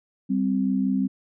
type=tone pair together; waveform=sine; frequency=195.3 / 260.9 Hz; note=G3 / C4; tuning=-6 / -5 cents; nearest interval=perfect fourth; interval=501 cents; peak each=-23 dBFS; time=0.29-1.08 s; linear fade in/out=20 ms; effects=none